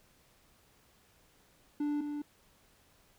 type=tone pair in turn; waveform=triangle; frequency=293.7 / 293.7 Hz; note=D4 / D4; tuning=0 / 0 cents; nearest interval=unison; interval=0 cents; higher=neither; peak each=-28 / -33 dBFS; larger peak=first; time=1.8-2.01 / 2.01-2.22 s; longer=neither; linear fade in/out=5 ms; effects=pink hiss -66 dBFS RMS until 3.18 s